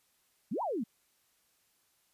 sine exponential two-way sweep, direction up then down, 166.5 to 1016 to 197.7 Hz, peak -31 dBFS, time 0.51-0.84 s, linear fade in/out 10 ms, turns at 0.62 s, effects white hiss -72 dBFS RMS until 2.13 s + resampled to 32000 Hz

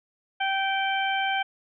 harmonic tone, 778 Hz, G5, 13 cents flat, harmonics 1 / 2 / 3 / 4, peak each -26 / -29 / -31 / -32 dBFS, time 0.4-1.43 s, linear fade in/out 10 ms, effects none

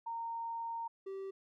sine / triangle tone pair in turn, 922 / 387.7 Hz, A#5 / G4, -19 / -19 cents, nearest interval octave + minor third, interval 1500 cents, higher first, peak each -37 / -38 dBFS, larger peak first, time 0.06-0.88 / 1.06-1.31 s, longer first, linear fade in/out 10 ms, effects none

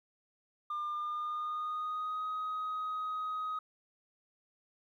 sine tone with pitch glide, 1200 to 1257.5 Hz, D6 to D#6, +37 to +18 cents, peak -32 dBFS, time 0.7-3.59 s, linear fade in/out 5 ms, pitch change +81 cents, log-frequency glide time 0.91-2.26 s, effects tanh soft clip ceiling -32 dBFS + 12-bit

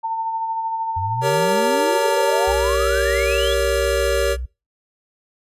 sine tone with tremolo, 900 Hz, A5, 39 cents sharp, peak -19 dBFS, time 0.03-2.53 s, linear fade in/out 20 ms, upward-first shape sine, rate 13 Hz, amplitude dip 35%
sine exponential sweep, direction up, 87.31 to 3490 Hz, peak -24 dBFS, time 0.96-3.54 s, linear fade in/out 10 ms
square chord, G diminished, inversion none, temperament equal with one note detuned, 392 / 466.2 / 564.7 Hz, G4 / Bb4 / Db5, 0 / 0 / +32 cents, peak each -24 / -23 / -21 dBFS, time 1.21-4.37 s, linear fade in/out 50 ms
sine tone, 61.74 Hz, B1, in tune, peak -24 dBFS, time 2.47-4.46 s, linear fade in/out 10 ms
effects noise-tail reverb RT60 0.3 s tail -25 dB re dry + resampled to 32000 Hz

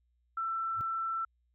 sine tone, 1337 Hz, E6, 24 cents sharp, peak -31 dBFS, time 0.37-1.25 s, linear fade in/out 5 ms
sine tone with exponential growth, 103.3 Hz, G#2, 9 cents flat, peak -37 dBFS, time 0.72-0.81 s, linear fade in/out 0 ms, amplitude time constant 19 ms
effects added 60 Hz sine -70 dBFS peak until 1.54 s

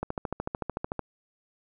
click train, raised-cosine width 1 ms, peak -16 dBFS, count 14, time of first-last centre 0.03-0.993 s, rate 13.5 Hz, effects none

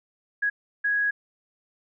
sine tone bursts at uneven times, 1661.2 Hz, G#6, in tune, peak -21 dBFS, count 2, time 0.42-0.5 / 0.84-1.11 s, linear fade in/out 10 ms, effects none

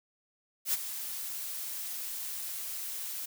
blue noise with ADSR envelope, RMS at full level -27 dBFS, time 0.65-3.26 s, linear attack 84 ms, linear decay 25 ms, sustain -11 dB, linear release 10 ms, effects none

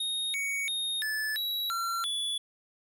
square tone with pitch steps, 3724 / 2238 / 3708 / 1737 / 3889 / 1364 / 3430 Hz, A#7 / C#7 / A#7 / A6 / B7 / F6 / A7, -2 / +16 / -10 / -23 / -27 / -41 / -45 cents, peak -30 dBFS, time 0-2.38 s, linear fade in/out 5 ms, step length 340 ms, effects none

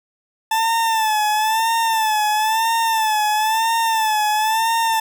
40% pulse tone with vibrato, 880 Hz, A5, in tune, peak -15 dBFS, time 0.51-5 s, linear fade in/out 5 ms, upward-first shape sine, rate 1 Hz, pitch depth 68 cents each way, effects none

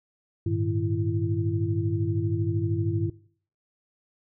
sine tone cluster, 100.6 / 113.4 / 154.2 / 335.3 Hz, G2 / A#2 / D#3 / E4, +45 / -47 / -15 / +30 cents, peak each -26 / -30 / -32 / -29 dBFS, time 0.46-3.1 s, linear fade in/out 5 ms, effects noise-tail reverb RT60 0.5 s tail -19 dB re dry

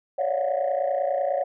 sine tone cluster, 550 / 580 / 675 / 731 Hz, C#5 / D5 / E5 / F#5, -14 / -22 / +41 / -21 cents, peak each -25 / -26 / -29 / -27 dBFS, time 0.18-1.44 s, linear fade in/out 10 ms, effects tanh soft clip ceiling -16 dBFS

